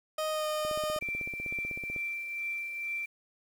30% pulse tone with pitch glide, 622.3 to 612.7 Hz, D#5 to D#5, 0 to -27 cents, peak -27 dBFS, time 0.18-0.99 s, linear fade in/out 5 ms, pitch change -27 cents, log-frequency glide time 0.3-0.47 s
click train, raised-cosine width 2 ms, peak -30 dBFS, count 22, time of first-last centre 0.65-1.962 s, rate 16 Hz
sine tone with tremolo, 2349 Hz, D7, in tune, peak -31 dBFS, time 1.01-3.06 s, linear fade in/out 10 ms, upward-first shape triangle, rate 2.2 Hz, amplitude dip 45%
effects 9-bit

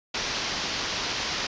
white low-pass noise, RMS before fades -30 dBFS, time 0.14-1.47 s, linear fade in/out 5 ms, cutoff 5900 Hz, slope 48 dB/octave, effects resampled to 16000 Hz

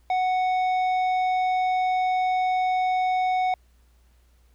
sine tone with tanh clipping, 740 Hz, F#5, in tune, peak -22 dBFS, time 0.1-3.54 s, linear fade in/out 2 ms, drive 9 dB, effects added 60 Hz sine -56 dBFS peak until 4.54 s + pink hiss -67 dBFS RMS until 4.54 s

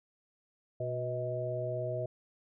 harmonic tone with a mistuned harmonic, 122.7 Hz, B2, 11 cents flat, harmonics 1 / 3 / 4 / 5, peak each -37 / -41 / -41 / -35 dBFS, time 0.8-2.06 s, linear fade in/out 5 ms, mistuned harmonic 5, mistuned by +45 cents, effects none

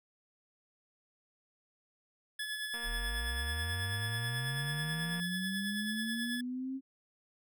25% pulse tone with tremolo, 1711 Hz, A6, 49 cents flat, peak -31 dBFS, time 2.39-6.41 s, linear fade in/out 5 ms, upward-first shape sine, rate 9.2 Hz, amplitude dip 40%
click train, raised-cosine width 0.5 ms, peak -34 dBFS, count 579, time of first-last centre 2.74-5.2 s, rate 235 Hz
sine linear sweep, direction up, 34.65 to 269.5 Hz, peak -35 dBFS, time 2.83-6.81 s, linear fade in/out 50 ms
effects none

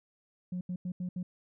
sine tone bursts at uneven times, 180 Hz, F#3, 47 cents flat, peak -31 dBFS, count 5, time 0.52-0.61 / 0.69-0.76 / 0.85-0.92 / 1-1.09 / 1.16-1.23 s, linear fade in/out 5 ms, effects tanh soft clip ceiling -30 dBFS

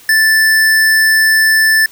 square tone, 1760 Hz, A6, in tune, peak -8 dBFS, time 0.09-1.86 s, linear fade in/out 2 ms, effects white hiss -41 dBFS RMS until 1.91 s

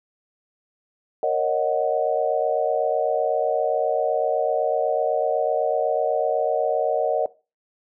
sine chord, D# minor seventh, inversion second, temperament equal, 466.2 / 554.4 / 622.3 / 740 Hz, A#4 / C#5 / D#5 / F#5, 0 / 0 / 0 / 0 cents, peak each -25 / -25 / -23 / -25 dBFS, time 1.23-7.26 s, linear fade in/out 2 ms, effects noise-tail reverb RT60 0.3 s tail -19 dB re dry

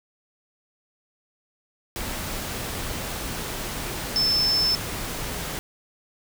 sine tone in noise, 5274 Hz, E8, in tune, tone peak -19 dBFS, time 4.16-4.75 s, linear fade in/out 0 ms, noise pink, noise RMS -31 dBFS, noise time 1.96-5.59 s, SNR +9 dB, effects none

